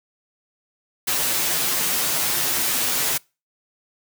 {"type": "noise with comb filter", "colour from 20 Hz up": "white", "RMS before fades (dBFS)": -22, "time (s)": [1.07, 3.18], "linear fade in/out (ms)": 10, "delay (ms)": 10, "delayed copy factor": -0.8, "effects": ["noise-tail reverb RT60 0.3 s tail -26 dB re dry", "high-pass 80 Hz 12 dB/octave"]}